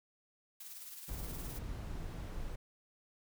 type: noise with tremolo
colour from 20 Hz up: blue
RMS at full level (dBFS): -47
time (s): 0.6-1.59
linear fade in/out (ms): 5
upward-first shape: triangle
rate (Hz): 19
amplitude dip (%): 50
type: noise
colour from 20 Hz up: brown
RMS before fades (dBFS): -42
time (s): 1.08-2.56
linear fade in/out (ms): 10
effects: none